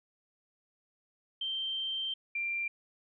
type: tone pair in turn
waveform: sine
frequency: 3136 / 2372 Hz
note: G7 / D7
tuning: 0 / +17 cents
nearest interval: perfect fourth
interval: 483 cents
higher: first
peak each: -32 / -31 dBFS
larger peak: second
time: 1.41-2.14 / 2.35-2.68 s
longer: first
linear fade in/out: 5 ms
effects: none